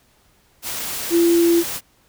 sine tone in noise, 340 Hz, F4, 46 cents flat, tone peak -12 dBFS, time 1.1-1.64 s, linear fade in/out 50 ms, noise white, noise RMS -27 dBFS, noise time 0.62-1.81 s, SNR +12 dB, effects pink hiss -58 dBFS RMS until 2.08 s

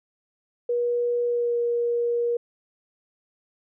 sine tone with pitch glide, 481 to 474.7 Hz, B4 to A#4, -46 to +31 cents, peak -21 dBFS, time 0.69-2.37 s, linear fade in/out 5 ms, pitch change -23 cents, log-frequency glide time 1.25-1.57 s, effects none

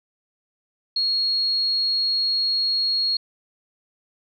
sine tone, 4300 Hz, C8, 47 cents sharp, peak -19 dBFS, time 0.96-3.17 s, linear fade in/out 5 ms, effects none

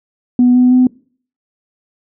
sine tone with pitch steps, 246.9 / 249.9 / 253 Hz, B3 / B3 / B3, 0 / +21 / +42 cents, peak -5 dBFS, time 0.39-0.87 s, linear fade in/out 2 ms, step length 160 ms, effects noise-tail reverb RT60 0.5 s tail -24 dB re dry + tanh soft clip ceiling -2 dBFS

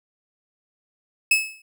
40% pulse tone with exponential decay, 2592 Hz, E7, 30 cents flat, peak -11 dBFS, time 1.31-1.62 s, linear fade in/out 5 ms, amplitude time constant 66 ms, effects none

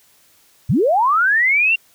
sine linear sweep, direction up, 88.4 to 2794 Hz, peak -12 dBFS, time 0.69-1.76 s, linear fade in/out 10 ms, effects white hiss -54 dBFS RMS until 1.94 s

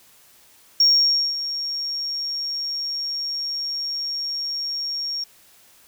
sine tone with ADSR envelope, 5550 Hz, F8, 12 cents flat, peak -10 dBFS, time 0.8-5.24 s, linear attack 4 ms, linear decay 540 ms, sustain -14 dB, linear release 4 ms, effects tanh soft clip ceiling -9 dBFS + white hiss -53 dBFS RMS until 5.87 s

